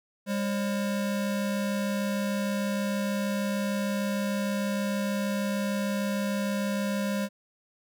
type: tone pair together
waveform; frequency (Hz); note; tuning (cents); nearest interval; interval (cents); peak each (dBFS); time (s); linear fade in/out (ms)
square; 201.5 / 538; G3 / C5; +48 / +48; octave + perfect fourth; 1700; -28 / -35; 0.26-7.29; 50
effects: none